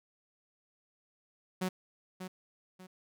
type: tone with echo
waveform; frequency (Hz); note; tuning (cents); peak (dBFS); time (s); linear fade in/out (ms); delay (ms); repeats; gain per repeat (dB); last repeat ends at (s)
sawtooth; 185; F#3; 0; -27; 1.61-1.69; 10; 590; 2; -9; 2.87
effects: none